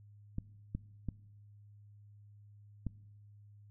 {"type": "clicks", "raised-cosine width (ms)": 5, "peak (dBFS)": -24, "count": 4, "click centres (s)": [0.384, 0.75, 1.087, 2.867], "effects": ["noise-tail reverb RT60 1.0 s tail -22 dB re dry", "added 103 Hz sine -55 dBFS peak until 3.7 s"]}